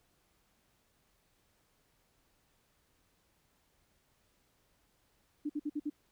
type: tone bursts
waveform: sine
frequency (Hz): 296.4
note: D4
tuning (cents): +16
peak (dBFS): -32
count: 5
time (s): 5.45-5.9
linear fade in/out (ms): 10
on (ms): 46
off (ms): 55
effects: pink hiss -73 dBFS RMS until 6.11 s